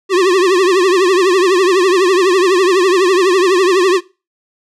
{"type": "tone with vibrato", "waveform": "square", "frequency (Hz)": 370, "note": "F#4", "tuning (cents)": 0, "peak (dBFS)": -9, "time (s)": [0.09, 4.01], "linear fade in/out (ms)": 50, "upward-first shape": "triangle", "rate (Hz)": 12, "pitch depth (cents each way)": 140, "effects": ["noise-tail reverb RT60 0.3 s tail -21 dB re dry", "low-pass 7000 Hz 12 dB/octave"]}